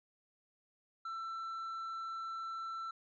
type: tone with tanh clipping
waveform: sine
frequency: 1337 Hz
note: E6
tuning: 24 cents sharp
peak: -40 dBFS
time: 1.05-2.91 s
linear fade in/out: 5 ms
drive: 4 dB
effects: none